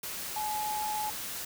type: tone in noise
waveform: sine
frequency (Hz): 850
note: G#5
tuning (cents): +40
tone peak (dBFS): -31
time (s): 0.36-1.1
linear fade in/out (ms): 5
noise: white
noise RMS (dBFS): -38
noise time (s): 0.03-1.45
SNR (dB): +4
effects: none